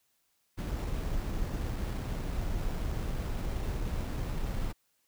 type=noise with sample-and-hold; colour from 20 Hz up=brown; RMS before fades=-33 dBFS; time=0.57-4.73 s; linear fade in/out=20 ms; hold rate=6300 Hz; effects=white hiss -74 dBFS RMS until 5.07 s